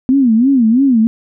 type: tone with vibrato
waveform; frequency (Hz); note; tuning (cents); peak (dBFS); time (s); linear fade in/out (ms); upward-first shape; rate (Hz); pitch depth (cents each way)
sine; 246.9; B3; 0; -7; 0.09-1.07; 0; sine; 3; 210
effects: none